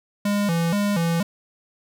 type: tone with vibrato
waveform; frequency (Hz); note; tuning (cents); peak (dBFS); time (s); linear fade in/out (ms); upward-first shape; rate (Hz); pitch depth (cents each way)
square; 185; F#3; 0; -20; 0.25-1.23; 5; square; 2.1; 170
effects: none

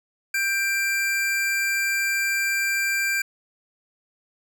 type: tone pair together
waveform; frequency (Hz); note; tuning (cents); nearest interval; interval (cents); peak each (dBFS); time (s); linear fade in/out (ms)
square; 1575 / 2356; G6 / D7; +8 / +5; perfect fifth; 697; -25; 0.34-3.22; 5
effects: none

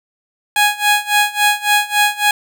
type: tone with tremolo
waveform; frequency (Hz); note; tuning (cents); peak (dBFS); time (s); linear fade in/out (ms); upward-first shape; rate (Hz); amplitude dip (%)
15% pulse; 830.6; G#5; 0; -3; 0.56-2.31; 2; sine; 3.6; 90
effects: none

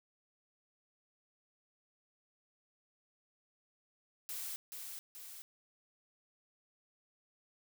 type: noise with echo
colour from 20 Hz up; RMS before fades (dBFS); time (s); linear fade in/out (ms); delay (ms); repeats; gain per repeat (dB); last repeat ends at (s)
blue; -42; 4.29-4.56; 0; 430; 2; -4; 5.42
effects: none

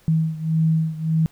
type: beating tone pair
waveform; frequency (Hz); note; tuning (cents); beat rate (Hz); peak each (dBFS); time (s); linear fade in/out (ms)
sine; 159.7 / 161.4; D#3 / E3; +45 / -36; 1.7; -19 / -22; 0.08-1.26; 0
effects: pink hiss -56 dBFS RMS until 1.31 s

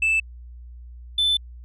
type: tone pair in turn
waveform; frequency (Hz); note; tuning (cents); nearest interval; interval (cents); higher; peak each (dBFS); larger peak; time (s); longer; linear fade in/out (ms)
sine; 2637 / 3520; E7 / A7; 0 / 0; perfect fourth; 500; second; -15; neither; 0.02-0.2 / 1.18-1.37; second; 5
effects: tanh soft clip ceiling -16 dBFS + added 60 Hz sine -38 dBFS peak until 1.64 s

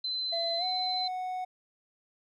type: tone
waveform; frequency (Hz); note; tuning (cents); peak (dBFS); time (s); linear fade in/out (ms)
sine; 4057; B7; +46; -30; 0.04-1.08; 5
type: tone with pitch glide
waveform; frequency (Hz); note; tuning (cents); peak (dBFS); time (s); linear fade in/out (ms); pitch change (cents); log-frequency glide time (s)
triangle; 673 to 738.2; E5 to F#5; +36 to -4; -30; 0.32-1.45; 10; +160; 0.58-0.64
effects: none

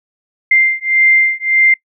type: beating tone pair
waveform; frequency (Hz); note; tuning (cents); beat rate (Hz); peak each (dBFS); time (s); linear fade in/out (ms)
sine; 2093 / 2094.7; C7 / C7; 0 / +1; 1.7; -12; 0.51-1.74; 5
effects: noise-tail reverb RT60 0.1 s tail -22 dB re dry

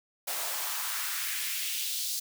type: noise with high-pass filter sweep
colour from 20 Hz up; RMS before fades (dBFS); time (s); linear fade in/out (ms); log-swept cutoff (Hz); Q
white; -33; 0.27-2.2; 10; 560 to 4800; 1.8
effects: none

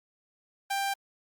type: tone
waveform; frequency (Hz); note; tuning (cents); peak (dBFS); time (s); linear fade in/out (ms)
sawtooth; 790; G5; +13; -24; 0.7-0.94; 10
effects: Opus 48 kbps

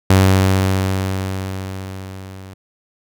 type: tone with level ramp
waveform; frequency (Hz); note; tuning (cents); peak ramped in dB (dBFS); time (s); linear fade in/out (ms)
sawtooth; 95.2; F#2; +50; -4 to -30; 0.1-2.54; 5
effects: none

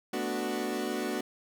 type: chord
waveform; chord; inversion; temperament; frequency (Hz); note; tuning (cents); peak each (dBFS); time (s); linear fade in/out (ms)
30% pulse; B minor seventh; third; equal; 220 / 246.9 / 293.7 / 370; A3 / B3 / D4 / F#4; 0 / 0 / 0 / 0; -35 / -34 / -34 / -32; 0.13-1.21; 5
effects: none

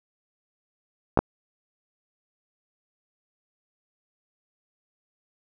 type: clicks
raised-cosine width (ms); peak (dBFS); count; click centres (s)
1; -4; 2; 1.174 / 1.19
effects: none

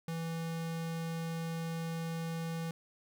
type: tone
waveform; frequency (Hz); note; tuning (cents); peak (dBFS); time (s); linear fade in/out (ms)
square; 164.81; E3; 0; -36; 0.08-2.71; 2
effects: 13-bit

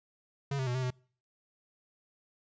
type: tone with pitch steps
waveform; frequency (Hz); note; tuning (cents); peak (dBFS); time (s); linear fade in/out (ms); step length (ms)
square; 139.4 / 131.5 / 123.2 / 129.7 / 126.5; C#3 / C3 / B2 / C3 / B2; +10 / +9 / -4 / -15 / +42; -31; 0.51-0.905; 5; 79
effects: noise-tail reverb RT60 0.5 s tail -26 dB re dry + resampled to 16000 Hz

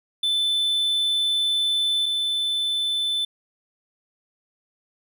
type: tone pair in turn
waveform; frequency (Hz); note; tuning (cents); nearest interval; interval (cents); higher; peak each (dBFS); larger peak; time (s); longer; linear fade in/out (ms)
triangle; 3520 / 3520; A7 / A7; 0 / 0; unison; 0; neither; -18 / -20; first; 0.23-2.06 / 2.06-3.25; first; 5
effects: none

